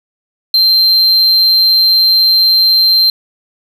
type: tone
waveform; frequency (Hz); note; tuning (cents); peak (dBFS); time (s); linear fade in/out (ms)
triangle; 4142; C8; -18; -5; 0.54-3.1; 2
effects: none